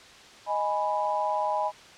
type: chord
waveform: sine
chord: G# minor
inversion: second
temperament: equal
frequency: 622.3 / 830.6 / 987.8 Hz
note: D#5 / G#5 / B5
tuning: 0 / 0 / 0 cents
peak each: -30 / -28 / -29 dBFS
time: 0.46-1.72 s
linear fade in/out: 50 ms
effects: white hiss -49 dBFS RMS until 1.97 s + low-pass 5000 Hz 12 dB/octave